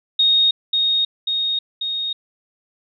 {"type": "tone with echo", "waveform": "sine", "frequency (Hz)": 3724, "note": "A#7", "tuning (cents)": -2, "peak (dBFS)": -12, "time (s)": [0.19, 0.51], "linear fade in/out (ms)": 5, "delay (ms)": 540, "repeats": 3, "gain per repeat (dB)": -3, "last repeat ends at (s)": 2.13, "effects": []}